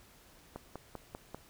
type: click train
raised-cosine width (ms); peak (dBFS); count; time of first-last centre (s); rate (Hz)
1; -27; 5; 0.56-1.346; 5.09
effects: pink hiss -60 dBFS RMS until 1.49 s